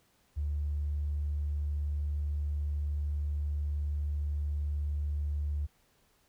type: tone with tanh clipping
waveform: triangle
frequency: 73.42 Hz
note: D2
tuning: in tune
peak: -29 dBFS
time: 0.36-5.67 s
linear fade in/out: 20 ms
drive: 2 dB
effects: pink hiss -69 dBFS RMS until 6.28 s